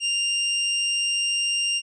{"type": "tone", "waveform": "sawtooth", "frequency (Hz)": 2794, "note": "F7", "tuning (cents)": 0, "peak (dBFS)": -18, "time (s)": [0, 1.82], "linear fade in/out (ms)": 50, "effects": ["resampled to 22050 Hz"]}